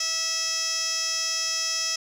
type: tone with band-pass filter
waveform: 15% pulse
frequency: 651 Hz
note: E5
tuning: 22 cents flat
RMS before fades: -27 dBFS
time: 0-1.96 s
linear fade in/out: 5 ms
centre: 5100 Hz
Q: 6.4
effects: none